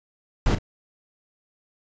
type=noise with echo; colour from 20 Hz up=brown; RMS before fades=-19 dBFS; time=0.46-0.55 s; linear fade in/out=2 ms; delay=36 ms; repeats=1; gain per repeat=-12 dB; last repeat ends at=0.586 s; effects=resampled to 16000 Hz